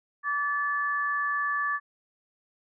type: tone pair together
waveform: sine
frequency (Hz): 1156 / 1736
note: D6 / A6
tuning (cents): -28 / -24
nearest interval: perfect fifth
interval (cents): 704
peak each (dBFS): -28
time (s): 0.23-1.8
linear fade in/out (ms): 50
effects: none

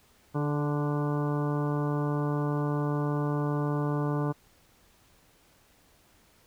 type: harmonic tone with a mistuned harmonic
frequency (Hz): 146.9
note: D3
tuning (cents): +1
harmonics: 1 / 2 / 3 / 4 / 5 / 6 / 7 / 8 / 10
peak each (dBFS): -28 / -32 / -35 / -39 / -43 / -41 / -40 / -42 / -47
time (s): 0.34-4.33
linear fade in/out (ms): 20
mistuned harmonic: 3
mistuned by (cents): -20
effects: pink hiss -62 dBFS RMS until 6.46 s

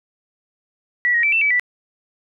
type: tone with pitch steps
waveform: sine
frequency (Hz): 1947 / 1882 / 2324 / 2670 / 2295 / 1969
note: B6 / A#6 / D7 / E7 / D7 / B6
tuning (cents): -25 / +16 / -19 / +22 / -40 / -6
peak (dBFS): -14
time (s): 1.05-1.596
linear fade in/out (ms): 0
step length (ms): 91
effects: none

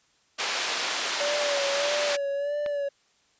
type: band-pass noise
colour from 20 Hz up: white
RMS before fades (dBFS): -29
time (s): 0.38-2.17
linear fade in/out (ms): 20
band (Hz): 470 to 4600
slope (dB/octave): 12
type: tone with vibrato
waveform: triangle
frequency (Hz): 573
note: D5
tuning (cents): -43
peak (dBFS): -24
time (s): 1.2-2.89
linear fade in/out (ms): 10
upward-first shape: sine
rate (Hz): 1.6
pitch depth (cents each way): 46
type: click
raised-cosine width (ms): 0.3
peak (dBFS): -20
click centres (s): 2.662
effects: white hiss -65 dBFS RMS until 3.39 s + resampled to 16000 Hz

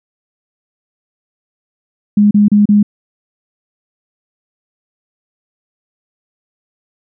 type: tone bursts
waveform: sine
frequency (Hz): 206.8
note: G#3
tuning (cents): -7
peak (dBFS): -5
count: 4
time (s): 2.17-2.829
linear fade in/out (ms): 5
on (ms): 140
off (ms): 33
effects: none

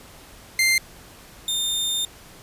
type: tone pair in turn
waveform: sawtooth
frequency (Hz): 2093 / 3626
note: C7 / A#7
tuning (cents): 0 / -49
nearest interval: minor seventh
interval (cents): 951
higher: second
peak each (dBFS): -13 / -19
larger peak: first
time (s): 0.59-0.78 / 1.48-2.05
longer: second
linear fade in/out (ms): 2
effects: pink hiss -46 dBFS RMS until 2.42 s + resampled to 32000 Hz

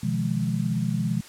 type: chord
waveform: sine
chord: F half-diminished seventh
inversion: second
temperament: just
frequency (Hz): 125.72 / 157.15 / 174.61 / 209.5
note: Cb3 / Eb3 / F3 / Ab3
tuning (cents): +31 / +18 / 0 / +15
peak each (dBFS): -28 / -29 / -28 / -28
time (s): 0.03-1.21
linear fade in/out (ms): 5
effects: white hiss -46 dBFS RMS until 1.28 s + low-pass 10000 Hz 12 dB/octave

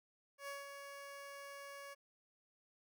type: tone with ADSR envelope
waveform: 15% pulse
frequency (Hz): 561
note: C#5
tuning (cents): +21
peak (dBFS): -37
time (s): 0.38-1.95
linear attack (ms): 100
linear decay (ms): 170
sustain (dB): -6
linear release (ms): 22
effects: none

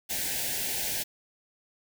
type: band-stop noise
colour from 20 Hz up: white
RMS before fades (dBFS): -31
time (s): 0.09-1.04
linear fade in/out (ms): 20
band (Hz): 910 to 1500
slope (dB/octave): 96
effects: none

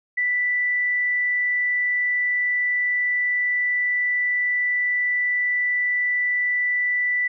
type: tone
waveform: sine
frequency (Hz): 1975.5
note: B6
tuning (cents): 0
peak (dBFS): -19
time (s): 0.17-7.28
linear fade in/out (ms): 10
effects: none

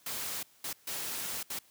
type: noise bursts at uneven times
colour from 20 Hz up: white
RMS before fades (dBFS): -37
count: 4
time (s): 0.06-0.43 / 0.64-0.73 / 0.87-1.43 / 1.5-1.59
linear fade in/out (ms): 5
effects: white hiss -63 dBFS RMS until 1.7 s + high-pass 80 Hz 12 dB/octave

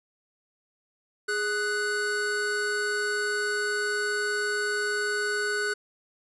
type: tone pair together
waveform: square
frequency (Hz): 415.3 / 1486.8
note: G#4 / F#6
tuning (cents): 0 / +8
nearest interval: octave + minor seventh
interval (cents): 2208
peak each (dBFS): -31 / -28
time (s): 1.28-5.74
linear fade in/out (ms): 10
effects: resampled to 24000 Hz

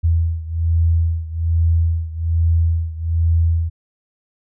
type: beating tone pair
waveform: sine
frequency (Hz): 82.41 / 83.61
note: E2 / E2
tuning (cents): 0 / +25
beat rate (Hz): 1.2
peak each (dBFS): -16 / -19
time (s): 0.03-3.7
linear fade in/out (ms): 20
effects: none

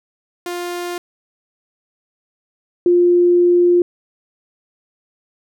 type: tone pair in turn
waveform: sawtooth / sine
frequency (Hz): 351.6 / 351.6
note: F4 / F4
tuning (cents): +12 / +12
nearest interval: unison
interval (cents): 0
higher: neither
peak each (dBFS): -19 / -9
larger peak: second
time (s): 0.46-0.98 / 2.86-3.82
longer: second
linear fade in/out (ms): 2
effects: none

